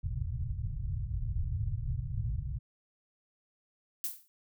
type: low-pass noise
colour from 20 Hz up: white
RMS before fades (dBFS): -34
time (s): 0.03-2.59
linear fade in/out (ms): 20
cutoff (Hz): 130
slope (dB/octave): 48
type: noise with exponential decay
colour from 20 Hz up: violet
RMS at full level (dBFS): -31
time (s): 4.04-4.28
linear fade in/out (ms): 0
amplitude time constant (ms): 51
effects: none